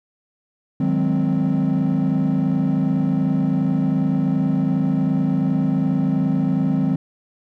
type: chord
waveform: triangle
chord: Ab dominant seventh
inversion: second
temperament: equal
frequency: 155.56 / 185 / 207.7 / 261.6 Hz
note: Eb3 / Gb3 / Ab3 / C4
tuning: 0 / 0 / 0 / 0 cents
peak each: -19 / -19 / -22 / -18 dBFS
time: 0.8-6.96 s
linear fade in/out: 5 ms
effects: tanh soft clip ceiling -10 dBFS